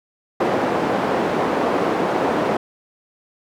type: band-pass noise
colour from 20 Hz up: white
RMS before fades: -20 dBFS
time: 0.4-2.57 s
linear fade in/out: 5 ms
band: 230 to 700 Hz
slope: 12 dB/octave
effects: none